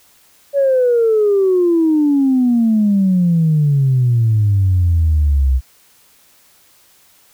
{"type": "exponential sweep", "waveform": "sine", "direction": "down", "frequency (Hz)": [569, 63], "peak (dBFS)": -9, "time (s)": [0.53, 5.61], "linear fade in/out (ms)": 50, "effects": ["tanh soft clip ceiling -6 dBFS", "white hiss -51 dBFS RMS until 7.33 s"]}